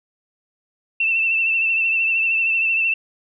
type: tone with vibrato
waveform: sine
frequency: 2673 Hz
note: E7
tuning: 23 cents sharp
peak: -16 dBFS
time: 1-2.94 s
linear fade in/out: 5 ms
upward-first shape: triangle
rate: 13 Hz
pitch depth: 44 cents each way
effects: none